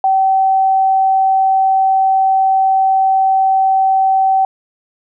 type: tone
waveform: sine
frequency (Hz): 768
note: G5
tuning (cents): -36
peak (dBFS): -9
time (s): 0.04-4.45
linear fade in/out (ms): 2
effects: none